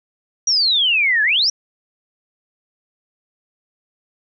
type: exponential two-way sweep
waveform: sine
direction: down then up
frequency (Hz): 5830 to 1661.2 to 5830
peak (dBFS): -13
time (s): 0.47-1.5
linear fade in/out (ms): 5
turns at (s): 1.23
effects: none